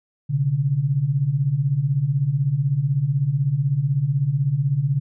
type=beating tone pair; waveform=sine; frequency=127 / 143 Hz; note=B2 / D3; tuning=+49 / -46 cents; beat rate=16 Hz; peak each=-23 / -19 dBFS; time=0.29-5 s; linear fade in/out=20 ms; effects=none